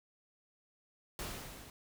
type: noise with level ramp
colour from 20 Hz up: pink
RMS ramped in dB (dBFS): -40 to -54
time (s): 1.19-1.7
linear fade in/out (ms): 0
effects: none